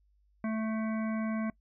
harmonic tone with a mistuned harmonic, 220 Hz, A3, in tune, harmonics 1 / 3 / 5 / 7 / 9 / 10, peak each -30 / -40 / -44 / -47 / -49 / -50 dBFS, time 0.44-1.5 s, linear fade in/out 2 ms, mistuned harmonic 10, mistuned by +44 cents, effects noise-tail reverb RT60 0.1 s tail -23 dB re dry + added 50 Hz sine -65 dBFS peak until 1.6 s

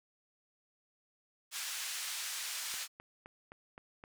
white band-pass noise, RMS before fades -40 dBFS, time 1.51-2.88 s, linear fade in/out 50 ms, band 1400 to 8500 Hz, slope 12 dB/octave
click train, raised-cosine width 0.5 ms, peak -34 dBFS, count 6, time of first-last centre 2.74-4.039 s, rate 3.85 Hz
effects none

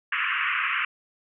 pink band-pass noise, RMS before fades -26 dBFS, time 0.12-0.85 s, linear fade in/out 5 ms, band 1100 to 2900 Hz, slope 96 dB/octave, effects none

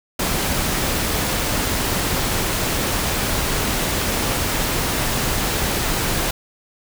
pink noise, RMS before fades -21 dBFS, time 0.19-6.31 s, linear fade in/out 5 ms, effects none

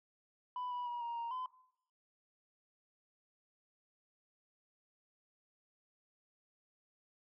sine tone with pitch steps, 994 / 981 / 961 / 940 / 933 / 1018 Hz, B5 / B5 / B5 / A#5 / A#5 / C6, +11 / -12 / -48 / +14 / +1 / -48 cents, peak -36 dBFS, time 0.56-1.46 s, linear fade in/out 2 ms, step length 150 ms, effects noise-tail reverb RT60 0.7 s tail -19 dB re dry + tanh soft clip ceiling -36 dBFS

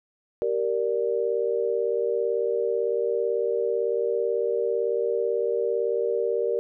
sine chord, G minor, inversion none, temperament equal with one note detuned, 388.2 / 466.2 / 587.3 Hz, G4 / Bb4 / D5, -17 / 0 / 0 cents, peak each -28 / -24 / -30 dBFS, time 0.42-6.59 s, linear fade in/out 0 ms, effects none

